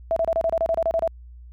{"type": "tone bursts", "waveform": "sine", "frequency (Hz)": 659.3, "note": "E5", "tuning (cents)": 0, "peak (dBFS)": -18, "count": 12, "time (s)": [0.11, 1.076], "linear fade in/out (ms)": 0, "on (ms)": 53, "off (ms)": 30, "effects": ["added 60 Hz sine -40 dBFS peak until 1.52 s"]}